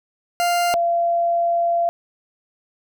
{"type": "tone pair in turn", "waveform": ["40% pulse", "sine"], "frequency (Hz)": [698.5, 684.9], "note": ["F5", "F5"], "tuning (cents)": [0, -34], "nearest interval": "unison", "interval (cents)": 34, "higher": "first", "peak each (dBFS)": -16, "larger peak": "neither", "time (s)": [[0.4, 0.74], [0.74, 1.89]], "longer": "second", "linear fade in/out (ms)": 0, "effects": []}